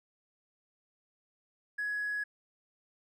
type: tone with hard clipping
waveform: sine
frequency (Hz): 1677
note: G#6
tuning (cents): +16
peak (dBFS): -32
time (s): 1.78-2.24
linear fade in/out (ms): 10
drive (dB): 1
effects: none